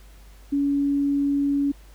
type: tone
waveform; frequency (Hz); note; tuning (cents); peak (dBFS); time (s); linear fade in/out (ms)
sine; 282.4; C#4; +32; -19; 0.52-1.72; 10
effects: added 50 Hz sine -45 dBFS peak until 1.94 s + pink hiss -55 dBFS RMS until 1.94 s